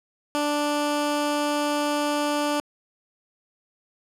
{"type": "tone", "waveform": "15% pulse", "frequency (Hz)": 293.7, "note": "D4", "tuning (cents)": 0, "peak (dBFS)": -16, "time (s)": [0.35, 2.6], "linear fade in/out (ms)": 0, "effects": ["low-pass 12000 Hz 12 dB/octave"]}